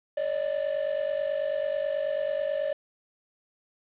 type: ring-modulated tone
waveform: triangle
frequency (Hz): 587.3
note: D5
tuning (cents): 0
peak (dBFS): -21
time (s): 0.17-2.73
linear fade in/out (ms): 2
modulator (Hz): 24.6
effects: resampled to 8000 Hz + 8-bit